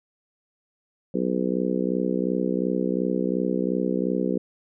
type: harmonic tone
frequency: 62.8 Hz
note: B1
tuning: 30 cents sharp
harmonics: 3 / 4 / 5 / 6 / 7 / 8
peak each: -27 / -28 / -29 / -30 / -30 / -31 dBFS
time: 1.14-4.38 s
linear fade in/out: 5 ms
effects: none